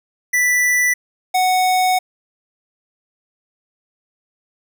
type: tone pair in turn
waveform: square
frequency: 1975.5 / 740 Hz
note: B6 / F#5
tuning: 0 / 0 cents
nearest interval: octave + perfect fourth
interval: 1700 cents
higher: first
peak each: -14 dBFS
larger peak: neither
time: 0.33-0.94 / 1.34-1.99 s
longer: second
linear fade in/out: 10 ms
effects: none